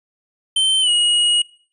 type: tone with pitch glide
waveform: square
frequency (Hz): 3100 to 2892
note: G7 to F#7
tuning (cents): -20 to -40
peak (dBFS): -14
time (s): 0.56-1.42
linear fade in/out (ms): 5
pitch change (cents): -120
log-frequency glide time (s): 0.81-0.9
effects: noise-tail reverb RT60 0.5 s tail -22 dB re dry + resampled to 24000 Hz